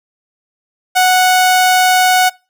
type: tone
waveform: sawtooth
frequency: 738 Hz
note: F#5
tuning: 5 cents flat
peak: -4 dBFS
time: 0.95-2.3 s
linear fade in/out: 20 ms
effects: noise-tail reverb RT60 0.3 s tail -24 dB re dry